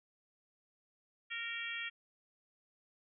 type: harmonic tone with a mistuned harmonic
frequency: 464.3 Hz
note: A#4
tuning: 7 cents flat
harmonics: 3 / 4 / 5 / 6 / 7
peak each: -48 / -43 / -43 / -46 / -45 dBFS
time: 1.3-1.9 s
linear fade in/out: 20 ms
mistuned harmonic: 6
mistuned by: -22 cents
effects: none